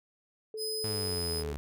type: tone with pitch glide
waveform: sine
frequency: 435.6 to 427.1 Hz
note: A4 to G#4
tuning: -17 to +48 cents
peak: -36 dBFS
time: 0.54-1.53 s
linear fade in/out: 2 ms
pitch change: -35 cents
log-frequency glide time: 0.8-1.32 s
type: tone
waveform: sawtooth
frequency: 5030 Hz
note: D#8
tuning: 18 cents sharp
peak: -31 dBFS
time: 0.57-1.44 s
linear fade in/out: 50 ms
type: exponential sweep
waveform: sawtooth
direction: down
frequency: 107.8 to 71.3 Hz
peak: -31 dBFS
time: 0.84-1.57 s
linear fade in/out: 0 ms
effects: none